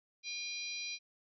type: harmonic tone with a mistuned harmonic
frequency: 804 Hz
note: G5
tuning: 44 cents sharp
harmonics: 3 / 4 / 5 / 6 / 7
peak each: -42 / -53 / -43 / -47 / -46 dBFS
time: 0.23-0.99 s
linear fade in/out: 50 ms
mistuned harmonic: 7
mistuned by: +33 cents
effects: none